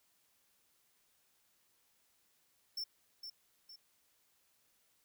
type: tone with echo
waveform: square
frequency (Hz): 5390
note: E8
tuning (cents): +38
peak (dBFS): -38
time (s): 2.77-2.84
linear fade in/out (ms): 5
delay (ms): 460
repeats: 2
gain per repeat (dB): -7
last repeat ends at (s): 3.76
effects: white hiss -74 dBFS RMS until 5.04 s